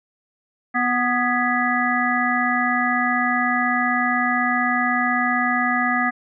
harmonic tone with a mistuned harmonic, 246.9 Hz, B3, in tune, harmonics 1 / 3 / 5 / 7 / 8, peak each -24 / -24 / -24 / -24 / -24 dBFS, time 0.74-6.11 s, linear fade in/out 20 ms, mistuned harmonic 7, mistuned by -54 cents, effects none

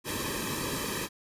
pink noise with comb filter, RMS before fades -33 dBFS, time 0.04-1.09 s, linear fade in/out 50 ms, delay 1.4 ms, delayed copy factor -0.9, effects resampled to 32000 Hz

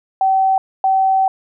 sine tone bursts at uneven times, 767 Hz, G5, 38 cents flat, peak -11 dBFS, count 2, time 0.21-0.58 / 0.84-1.28 s, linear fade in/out 2 ms, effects none

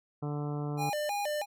harmonic tone, 146.83 Hz, D3, in tune, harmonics 1 / 2 / 3 / 4 / 5 / 6 / 7 / 8 / 9, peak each -33 / -39 / -41 / -48 / -45 / -51 / -50 / -53 / -52 dBFS, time 0.22-0.9 s, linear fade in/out 10 ms
square tone with vibrato, 698.5 Hz, F5, in tune, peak -31 dBFS, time 0.77-1.46 s, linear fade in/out 50 ms, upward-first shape square, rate 3.1 Hz, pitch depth 270 cents each way
effects none

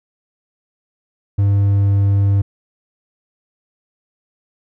triangle tone with pitch glide, 100.1 to 99.52 Hz, G2 to G2, +37 to +27 cents, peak -9 dBFS, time 1.38-2.42 s, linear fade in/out 10 ms, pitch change -10 cents, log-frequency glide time 1.61-1.97 s, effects none

